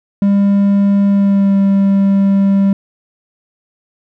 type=tone with pitch glide; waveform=triangle; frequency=200 to 196.79 Hz; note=G3 to G3; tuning=+35 to +7 cents; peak=-6 dBFS; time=0.22-2.73 s; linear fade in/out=2 ms; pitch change=-28 cents; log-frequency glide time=1.08-1.56 s; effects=none